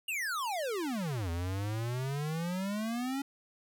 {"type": "exponential two-way sweep", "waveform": "square", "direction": "down then up", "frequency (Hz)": [2884, 82.41, 280.7], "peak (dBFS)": -33, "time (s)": [0.08, 3.22], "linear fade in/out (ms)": 5, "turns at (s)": 1.3, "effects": []}